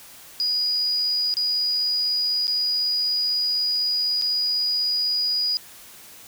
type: tone with dropouts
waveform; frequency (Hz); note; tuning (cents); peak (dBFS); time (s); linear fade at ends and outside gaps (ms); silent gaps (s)
sine; 4908; D#8; -25; -20; 0.4-5.57; 0; 1.34-1.369 / 2.47-2.479 / 4.214-4.221
effects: white hiss -45 dBFS RMS until 6.27 s